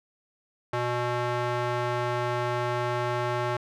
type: tone with band-pass filter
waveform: square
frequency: 121.8 Hz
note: B2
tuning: 24 cents flat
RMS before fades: -28 dBFS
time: 0.73-3.57 s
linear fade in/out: 5 ms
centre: 970 Hz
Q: 0.8
effects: none